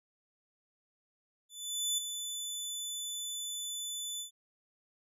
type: tone with ADSR envelope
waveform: 20% pulse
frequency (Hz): 3499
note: A7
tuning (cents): -10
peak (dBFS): -23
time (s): 1.49-4.31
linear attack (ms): 490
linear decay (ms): 6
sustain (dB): -8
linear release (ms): 110
effects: none